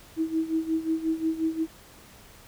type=tone with tremolo; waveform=sine; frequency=322 Hz; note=E4; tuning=41 cents flat; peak=-21 dBFS; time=0.16-1.67 s; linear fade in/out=50 ms; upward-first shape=sine; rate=5.6 Hz; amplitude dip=80%; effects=pink hiss -51 dBFS RMS until 2.47 s